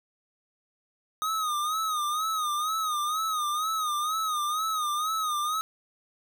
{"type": "tone with vibrato", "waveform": "square", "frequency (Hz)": 1244.5, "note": "D#6", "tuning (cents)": 0, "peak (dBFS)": -27, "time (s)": [1.22, 5.61], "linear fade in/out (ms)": 0, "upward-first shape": "sine", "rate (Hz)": 2.1, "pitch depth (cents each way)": 85, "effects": []}